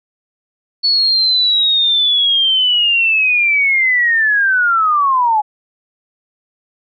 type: linear sweep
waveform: sine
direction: down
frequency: 4435 to 828 Hz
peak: -10 dBFS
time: 0.83-5.42 s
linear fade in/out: 20 ms
effects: none